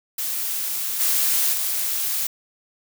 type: noise with level steps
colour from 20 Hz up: blue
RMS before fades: -26 / -20 / -24 dBFS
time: 0.18-2.27 s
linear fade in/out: 5 ms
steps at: 0.99 / 1.52 s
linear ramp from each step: 20 ms
effects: none